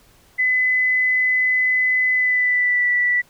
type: tone with pitch glide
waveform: sine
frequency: 2014 to 1962.3 Hz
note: B6 to B6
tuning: +33 to -12 cents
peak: -15 dBFS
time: 0.38-3.22 s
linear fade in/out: 20 ms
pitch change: -45 cents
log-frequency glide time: 2.12-2.89 s
effects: pink hiss -54 dBFS RMS until 3.29 s